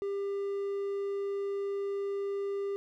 triangle tone, 398.5 Hz, G4, 28 cents sharp, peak -29 dBFS, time 0.02-2.76 s, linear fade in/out 0 ms, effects none

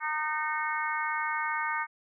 harmonic tone with a mistuned harmonic, 305.9 Hz, D#4, 29 cents flat, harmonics 3 / 4 / 5 / 6 / 7, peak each -33 / -34 / -35 / -36 / -36 dBFS, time 0-1.87 s, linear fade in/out 50 ms, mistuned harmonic 7, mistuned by +34 cents, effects none

